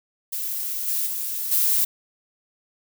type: noise with level steps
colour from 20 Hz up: violet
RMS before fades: -28 / -24 / -28 / -20 dBFS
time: 0.32-1.85 s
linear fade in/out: 10 ms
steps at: 0.87 / 1.06 / 1.51 s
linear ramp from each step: 10 ms
effects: none